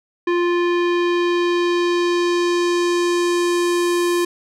square tone with low-pass filter sweep, 349.2 Hz, F4, in tune, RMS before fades -18 dBFS, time 0.27-4.25 s, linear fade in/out 5 ms, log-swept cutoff 2300 to 12000 Hz, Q 1.1, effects none

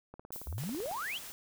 click train, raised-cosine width 1 ms, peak -33 dBFS, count 15, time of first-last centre 0.14-0.913 s, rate 18.1 Hz
violet noise with exponential decay, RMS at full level -40 dBFS, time 0.32-0.88 s, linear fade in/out 5 ms, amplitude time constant 120 ms
sine exponential sweep, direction up, 58.9 to 3520 Hz, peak -35 dBFS, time 0.46-1.19 s, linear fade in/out 20 ms
white noise, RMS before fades -46 dBFS, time 0.58-1.32 s, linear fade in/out 0 ms
effects none

